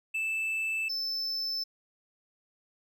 triangle tone pair in turn, 2637 / 5274 Hz, E7 / E8, 0 / 0 cents, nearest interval octave, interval 1200 cents, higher second, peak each -27 / -29 dBFS, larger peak first, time 0.14-0.89 / 0.89-1.64 s, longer neither, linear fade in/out 10 ms, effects none

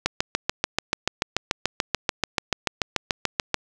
click train, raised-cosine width 0.2 ms, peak -3 dBFS, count 25, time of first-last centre 0.06-3.543 s, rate 6.89 Hz, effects none

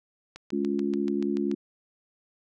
click train, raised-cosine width 0.2 ms, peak -24 dBFS, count 9, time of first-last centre 0.36-1.514 s, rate 6.93 Hz
harmonic tone, 70.6 Hz, C#2, 32 cents sharp, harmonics 3 / 4 / 5, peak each -29 / -29 / -29 dBFS, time 0.52-1.55 s, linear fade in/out 10 ms
effects none

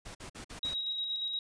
pink noise bursts, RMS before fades -45 dBFS, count 5, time 0.05-0.742 s, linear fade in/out 10 ms, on 100 ms, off 48 ms
sine tone with tremolo, 3819 Hz, A#7, 41 cents sharp, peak -31 dBFS, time 0.63-1.39 s, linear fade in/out 2 ms, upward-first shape square, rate 8.5 Hz, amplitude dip 30%
effects resampled to 22050 Hz

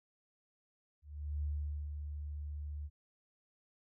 sine tone with ADSR envelope, 73.8 Hz, D2, 9 cents sharp, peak -33 dBFS, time 1.02-2.9 s, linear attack 410 ms, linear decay 460 ms, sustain -6 dB, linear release 46 ms, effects none

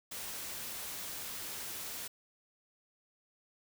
white noise, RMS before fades -42 dBFS, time 0.11-2.08 s, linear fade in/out 10 ms, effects none

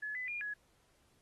sine tone with pitch steps, 1706 / 2006 / 2417 / 1681 Hz, G#6 / B6 / D7 / G#6, +46 / +26 / +49 / +20 cents, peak -37 dBFS, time 0.02-0.54 s, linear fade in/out 10 ms, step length 130 ms, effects pink hiss -72 dBFS RMS until 1.21 s + AAC 32 kbps

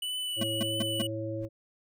square tone with vibrato, 2965 Hz, F#7, 3 cents sharp, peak -32 dBFS, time 0.02-1.07 s, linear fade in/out 5 ms, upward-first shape triangle, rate 1.6 Hz, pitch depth 26 cents each way
harmonic tone, 110 Hz, A2, in tune, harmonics 1 / 3 / 5, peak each -36 / -36 / -36 dBFS, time 0.36-1.49 s, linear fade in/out 50 ms
square tone bursts, 220 Hz, A3, in tune, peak -28 dBFS, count 4, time 0.41-1.02 s, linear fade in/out 5 ms, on 25 ms, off 170 ms
brown noise with exponential growth, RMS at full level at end -41 dBFS, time 1.35-1.45 s, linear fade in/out 0 ms, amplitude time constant 20 ms
effects none

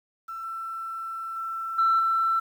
sine tone with level steps, 1338 Hz, E6, 25 cents sharp, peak -33 / -31 / -29 / -17 / -20 dBFS, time 0.28-2.4 s, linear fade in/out 10 ms, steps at 0.43 / 1.36 / 1.78 / 1.99 s, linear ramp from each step 10 ms, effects tanh soft clip ceiling -15 dBFS + 9-bit

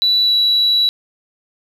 sine tone with pitch glide, 3951 to 3924 Hz, B7 to B7, 0 to -12 cents, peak -10 dBFS, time 0.02-0.89 s, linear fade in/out 0 ms, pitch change -12 cents, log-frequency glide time 0.23-0.34 s, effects tanh soft clip ceiling -7 dBFS + 8-bit

